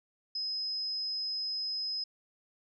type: tone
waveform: sine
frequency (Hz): 5080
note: D#8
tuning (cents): +35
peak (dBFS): -32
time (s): 0.35-2.04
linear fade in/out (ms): 5
effects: none